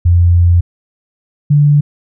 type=tone pair in turn; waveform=sine; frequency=86.9 / 146.15 Hz; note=F2 / D3; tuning=-8 / -8 cents; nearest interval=major sixth; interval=900 cents; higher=second; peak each=-5 dBFS; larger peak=neither; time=0.05-0.61 / 1.5-1.81 s; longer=first; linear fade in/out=10 ms; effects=none